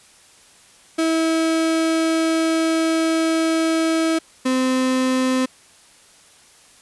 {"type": "tone pair in turn", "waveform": "35% pulse", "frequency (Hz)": [324, 258.2], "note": ["E4", "C4"], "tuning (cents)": [-30, -23], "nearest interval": "major third", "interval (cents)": 393, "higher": "first", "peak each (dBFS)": -15, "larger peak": "neither", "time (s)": [[0.98, 4.19], [4.45, 5.46]], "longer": "first", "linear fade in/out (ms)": 10, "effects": ["white hiss -50 dBFS RMS until 6.81 s", "resampled to 24000 Hz"]}